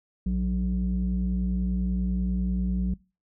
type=tone pair together; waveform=sine; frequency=58.27 / 185 Hz; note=A#1 / F#3; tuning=0 / 0 cents; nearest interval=octave + minor sixth; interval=2000 cents; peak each=-25 / -24 dBFS; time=0.26-2.94 s; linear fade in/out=5 ms; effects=noise-tail reverb RT60 0.3 s tail -23 dB re dry + tanh soft clip ceiling -19 dBFS